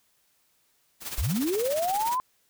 white noise with tremolo, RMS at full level -33 dBFS, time 1-2.18 s, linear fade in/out 50 ms, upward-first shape sine, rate 17 Hz, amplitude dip 70%
sine linear sweep, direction up, 37.82 to 1046.5 Hz, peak -24 dBFS, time 1.18-2.2 s, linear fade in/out 0 ms
effects white hiss -68 dBFS RMS until 2.49 s

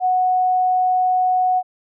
sine tone, 737 Hz, F#5, 7 cents flat, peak -14 dBFS, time 0-1.63 s, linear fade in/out 50 ms, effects none

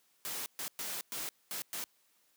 white noise bursts at uneven times, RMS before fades -39 dBFS, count 6, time 0.25-0.46 / 0.59-0.68 / 0.79-1.01 / 1.12-1.29 / 1.51-1.62 / 1.73-1.84 s, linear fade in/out 0 ms, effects white hiss -71 dBFS RMS until 2.36 s + high-pass 150 Hz 12 dB/octave

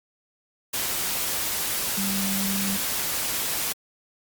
sine tone in noise, 196 Hz, G3, in tune, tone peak -27 dBFS, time 1.97-2.77 s, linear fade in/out 10 ms, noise white, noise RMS -27 dBFS, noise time 0.73-3.73 s, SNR -3 dB, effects Opus 48 kbps

